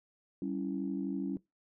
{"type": "chord", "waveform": "sine", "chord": "C# diminished", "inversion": "second", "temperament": "equal with one note detuned", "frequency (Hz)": [193.97, 277.2, 329.6], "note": ["G3", "C#4", "E4"], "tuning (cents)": [-18, 0, 0], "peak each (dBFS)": [-37, -35, -39], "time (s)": [0.42, 1.37], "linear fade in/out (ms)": 2, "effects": ["noise-tail reverb RT60 0.2 s tail -22 dB re dry", "tanh soft clip ceiling -23 dBFS"]}